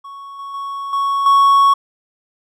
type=tone with level steps; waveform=triangle; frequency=1110 Hz; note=C#6; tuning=2 cents sharp; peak=-29 / -25 / -21 / -13 / -6 dBFS; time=0.04-1.74 s; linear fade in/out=10 ms; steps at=0.39 / 0.54 / 0.93 / 1.26 s; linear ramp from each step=2 ms; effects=none